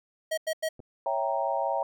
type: tone bursts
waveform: square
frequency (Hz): 636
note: D#5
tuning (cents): +38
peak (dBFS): -27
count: 3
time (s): 0.31-0.69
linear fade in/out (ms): 10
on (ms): 66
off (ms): 91
type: clicks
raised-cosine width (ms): 2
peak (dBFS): -34 / -33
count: 2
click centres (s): 0.794 / 0.802
type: chord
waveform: sine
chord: C# diminished seventh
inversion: none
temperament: equal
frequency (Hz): 554.4 / 659.3 / 784 / 932.3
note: C#5 / E5 / G5 / Bb5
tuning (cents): 0 / 0 / 0 / 0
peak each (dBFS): -31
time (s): 1.06-1.83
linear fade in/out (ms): 2
effects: none